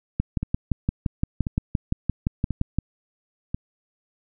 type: two click trains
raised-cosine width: 5 ms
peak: -13 / -9 dBFS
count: 4 / 16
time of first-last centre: 0.43-3.545 / 0.2-2.786 s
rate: 0.963 / 5.8 Hz
effects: none